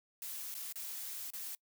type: noise with dropouts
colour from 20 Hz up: blue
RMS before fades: -43 dBFS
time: 0.22-1.55 s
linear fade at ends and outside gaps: 1 ms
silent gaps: 0.542-0.55 / 0.725-0.757 / 1.304-1.335 s
effects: noise-tail reverb RT60 0.1 s tail -25 dB re dry